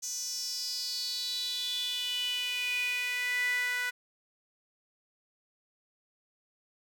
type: tone with high-pass filter sweep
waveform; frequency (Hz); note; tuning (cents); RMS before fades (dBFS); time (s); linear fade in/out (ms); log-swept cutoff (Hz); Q
sawtooth; 493.9; B4; 0; -33; 0.02-3.91; 20; 6200 to 1700; 7.4
effects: none